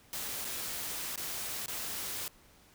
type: noise with dropouts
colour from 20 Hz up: white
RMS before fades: -38 dBFS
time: 0.13-2.28 s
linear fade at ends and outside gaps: 1 ms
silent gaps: 0.446-0.45 / 1.159-1.176 / 1.66-1.681 s
effects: pink hiss -61 dBFS RMS until 2.74 s